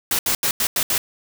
white noise bursts at uneven times, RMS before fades -20 dBFS, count 6, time 0.11-0.19 / 0.26-0.35 / 0.43-0.51 / 0.6-0.67 / 0.76-0.83 / 0.9-0.98 s, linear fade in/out 2 ms, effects none

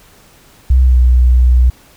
sine tone with pitch glide, 64.3 to 61.89 Hz, C2 to B1, -30 to +4 cents, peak -5 dBFS, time 0.7-1.7 s, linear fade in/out 5 ms, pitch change -66 cents, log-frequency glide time 0.82-0.97 s, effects pink hiss -45 dBFS RMS until 1.96 s

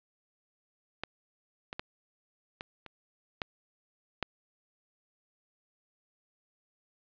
clicks, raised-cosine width 0.3 ms, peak -18 / -22 / -19 / -22 / -29 / -16 / -14 dBFS, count 7, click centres 1.036 / 1.729 / 1.795 / 2.609 / 2.863 / 3.418 / 4.227 s, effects resampled to 11025 Hz + 9-bit

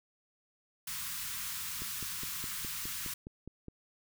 white band-stop noise, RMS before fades -39 dBFS, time 0.87-3.14 s, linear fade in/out 5 ms, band 210 to 1000 Hz, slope 48 dB/octave
click train, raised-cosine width 3 ms, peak -31 dBFS, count 10, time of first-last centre 1.82-3.683 s, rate 4.83 Hz
effects none

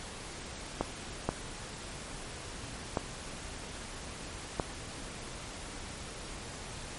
clicks, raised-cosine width 1 ms, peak -14 dBFS, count 4, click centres 0.81 / 1.29 / 2.972 / 4.598 s, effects pink hiss -43 dBFS RMS until 6.98 s + MP3 48 kbps

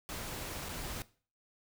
pink noise with dropouts, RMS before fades -41 dBFS, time 0.09-1.02 s, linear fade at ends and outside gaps 0 ms, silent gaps 0.687-0.692 s, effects noise-tail reverb RT60 0.4 s tail -18 dB re dry

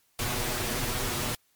pink noise with comb filter, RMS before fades -30 dBFS, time 0.19-1.35 s, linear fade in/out 2 ms, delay 8.2 ms, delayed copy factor +0.8, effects white hiss -68 dBFS RMS until 1.55 s + MP3 96 kbps

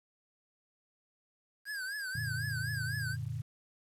square tone with vibrato, 1600 Hz, G6, 35 cents sharp, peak -37 dBFS, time 1.65-3.17 s, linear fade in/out 50 ms, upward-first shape triangle, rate 4 Hz, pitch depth 140 cents each way
sine chord, Gb augmented, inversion none, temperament equal, 92.5 / 116.54 / 146.83 Hz, Gb2 / Bb2 / D3, 0 / 0 / 0 cents, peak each -42 / -37 / -40 dBFS, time 2.15-3.42 s, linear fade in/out 5 ms
effects resampled to 32000 Hz + 10-bit

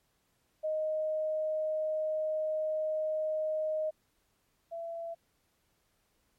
sine tone pair in turn, 622.3 / 670.1 Hz, D#5 / E5, 0 / +28 cents, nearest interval minor second, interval 128 cents, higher second, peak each -29 / -36 dBFS, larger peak first, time 0.63-3.91 / 4.71-5.15 s, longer first, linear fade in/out 20 ms, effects pink hiss -74 dBFS RMS until 6.38 s + MP3 64 kbps

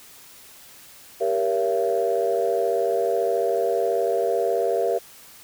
sine chord, G diminished seventh, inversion none, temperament just, 392 / 470.4 / 564.5 / 677.4 Hz, G4 / Bb4 / Db5 / Fb5, 0 / +16 / +31 / +47 cents, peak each -25 / -23 / -27 / -24 dBFS, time 1.2-4.99 s, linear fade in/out 20 ms, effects tanh soft clip ceiling -11 dBFS + white hiss -47 dBFS RMS until 5.43 s

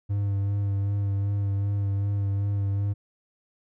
triangle tone with vibrato, 100.1 Hz, G2, 37 cents sharp, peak -21 dBFS, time 0.09-2.94 s, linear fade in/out 20 ms, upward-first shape sine, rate 2.6 Hz, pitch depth 22 cents each way, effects none

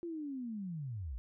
sine linear sweep, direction down, 349.2 to 51.5 Hz, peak -38 dBFS, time 0.03-1.18 s, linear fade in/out 0 ms, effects none

